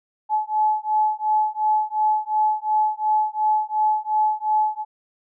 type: beating tone pair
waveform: sine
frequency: 856 / 858.8 Hz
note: A5 / A5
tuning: -48 / -42 cents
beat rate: 2.8 Hz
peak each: -21 dBFS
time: 0.29-4.85 s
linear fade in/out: 50 ms
effects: none